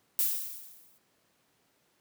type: noise with exponential decay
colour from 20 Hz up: violet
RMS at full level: -25 dBFS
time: 0.19-0.98 s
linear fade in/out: 0 ms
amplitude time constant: 170 ms
effects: pink hiss -70 dBFS RMS until 2 s + high-pass 150 Hz 12 dB/octave